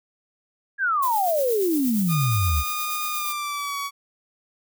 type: exponential sweep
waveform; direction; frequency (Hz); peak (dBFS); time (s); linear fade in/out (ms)
sine; down; 1672 to 65.41; -19; 0.78-2.64; 50
type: noise with tremolo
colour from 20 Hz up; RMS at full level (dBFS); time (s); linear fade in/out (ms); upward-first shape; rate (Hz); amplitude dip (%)
violet; -30; 1.02-3.33; 10; sine; 8.5; 40
type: tone with pitch glide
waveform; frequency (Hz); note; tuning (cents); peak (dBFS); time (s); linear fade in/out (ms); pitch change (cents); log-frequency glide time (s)
sawtooth; 1223 to 1128; D#6 to C#6; -30 to +30; -23; 2.08-3.91; 50; -140; 3.1-3.77
effects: none